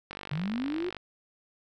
click train, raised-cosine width 0.3 ms, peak -22 dBFS, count 43, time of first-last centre 0.11-0.967 s, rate 49 Hz
sine linear sweep, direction up, 135.9 to 370.1 Hz, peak -29 dBFS, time 0.31-0.9 s, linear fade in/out 10 ms
effects none

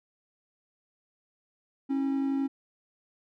triangle tone pair together, 272.3 / 323.5 Hz, C#4 / E4, -31 / -32 cents, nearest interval minor third, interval 299 cents, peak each -24 / -34 dBFS, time 1.89-2.48 s, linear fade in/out 20 ms, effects none

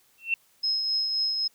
sine tone with exponential growth, 2700 Hz, E7, 41 cents sharp, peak -18 dBFS, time 0.18-0.34 s, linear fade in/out 2 ms, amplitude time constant 33 ms
sine tone with tremolo, 5140 Hz, E8, 45 cents flat, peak -22 dBFS, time 0.63-1.48 s, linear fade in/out 10 ms, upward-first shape triangle, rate 3.8 Hz, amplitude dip 40%
effects white hiss -63 dBFS RMS until 1.54 s

